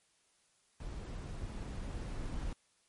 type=noise with level ramp; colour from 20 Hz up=brown; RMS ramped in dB=-43 to -39 dBFS; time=0.8-2.53 s; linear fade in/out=2 ms; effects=white hiss -72 dBFS RMS until 2.88 s + MP3 48 kbps